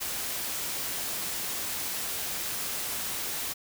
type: noise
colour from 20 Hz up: white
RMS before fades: -33 dBFS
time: 0-3.54 s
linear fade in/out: 20 ms
effects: none